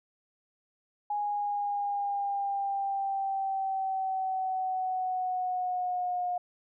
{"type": "exponential sweep", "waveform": "sine", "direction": "down", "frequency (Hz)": [829, 715], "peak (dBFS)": -28, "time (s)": [1.1, 6.38], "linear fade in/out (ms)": 5, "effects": []}